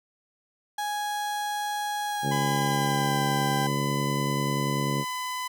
35% pulse tone with pitch glide, 830.6 to 791.3 Hz, G#5 to G5, 0 to +16 cents, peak -26 dBFS, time 0.78-3.67 s, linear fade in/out 5 ms, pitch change -84 cents, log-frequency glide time 2.06-3.21 s
harmonic tone, 70.2 Hz, C#2, 22 cents sharp, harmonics 2 / 3 / 4 / 5 / 6 / 7 / 8, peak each -28 / -32 / -34 / -36 / -38 / -39 / -40 dBFS, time 2.22-5.05 s, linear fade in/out 50 ms
sawtooth tone, 1007 Hz, B5, 33 cents sharp, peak -26 dBFS, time 2.31-5.48 s, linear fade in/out 10 ms
effects none

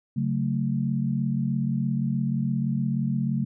sine chord, F# minor, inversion second, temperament just, 138.75 / 185 / 222 Hz, C#3 / F#3 / A3, +2 / 0 / +16 cents, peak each -26 / -29 / -27 dBFS, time 0.16-3.45 s, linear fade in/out 10 ms, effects none

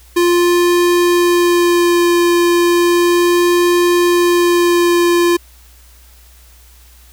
square tone with vibrato, 348.6 Hz, F4, 3 cents flat, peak -10 dBFS, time 0.16-5.37 s, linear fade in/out 10 ms, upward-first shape sine, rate 0.34 Hz, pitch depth 10 cents each way, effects added 60 Hz sine -42 dBFS peak until 7.12 s + white hiss -47 dBFS RMS until 7.12 s

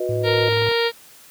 sine chord, B major, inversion second, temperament equal with one note detuned, 365.3 / 493.9 / 622.3 Hz, F#4 / B4 / D#5, -22 / 0 / 0 cents, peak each -24 / -27 / -26 dBFS, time 0-0.49 s, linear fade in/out 5 ms
triangle tone with vibrato, 108.4 Hz, A2, 25 cents flat, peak -21 dBFS, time 0.09-0.69 s, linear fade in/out 0 ms, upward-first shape sine, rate 4.2 Hz, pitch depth 19 cents each way
harmonic tone, 465.6 Hz, A#4, 2 cents flat, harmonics 1 / 2 / 3 / 4 / 5 / 6 / 7 / 8 / 9 / 10, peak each -19 / -28 / -30 / -27 / -30 / -32 / -29 / -31 / -31 / -31 dBFS, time 0.23-0.92 s, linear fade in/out 50 ms
click train, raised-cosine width 1 ms, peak -21 dBFS, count 10, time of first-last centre 0.29-0.715 s, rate 21.2 Hz
effects white hiss -47 dBFS RMS until 1.3 s + high-pass 60 Hz 12 dB/octave

